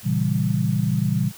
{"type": "chord", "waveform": "sine", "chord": "A# diminished seventh", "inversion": "none", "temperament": "equal with one note detuned", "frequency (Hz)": [116.54, 137.55, 164.81, 196], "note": ["A#2", "C#3", "E3", "G3"], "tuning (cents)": [0, -13, 0, 0], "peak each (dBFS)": -24, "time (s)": [0.03, 1.32], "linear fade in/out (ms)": 50, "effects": ["white hiss -43 dBFS RMS until 1.37 s"]}